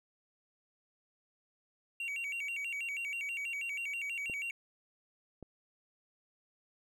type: tone with vibrato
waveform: triangle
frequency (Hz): 2500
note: D#7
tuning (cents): +8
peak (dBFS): -34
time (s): 2-4.51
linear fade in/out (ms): 2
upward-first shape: square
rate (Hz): 6.2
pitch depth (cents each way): 170
type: clicks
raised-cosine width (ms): 2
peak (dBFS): -33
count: 2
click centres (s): 4.298 / 5.427
effects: none